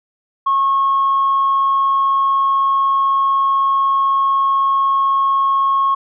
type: tone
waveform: sine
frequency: 1091 Hz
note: C#6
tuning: 28 cents flat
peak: -11 dBFS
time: 0.46-5.95 s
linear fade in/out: 10 ms
effects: tanh soft clip ceiling -8 dBFS